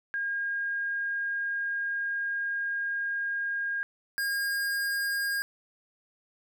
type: tone pair in turn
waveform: sine / square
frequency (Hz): 1621 / 1621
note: G#6 / G#6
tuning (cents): -42 / -42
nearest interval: unison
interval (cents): 0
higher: neither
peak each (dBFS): -28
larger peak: neither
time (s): 0.14-3.83 / 4.18-5.42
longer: first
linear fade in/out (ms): 0
effects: none